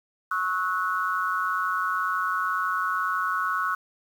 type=tone cluster; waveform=sine; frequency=1104 / 1294 / 1472 Hz; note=C#6 / E6 / F#6; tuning=-7 / -32 / -9 cents; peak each=-28 dBFS; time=0.31-3.75 s; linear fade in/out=5 ms; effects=8-bit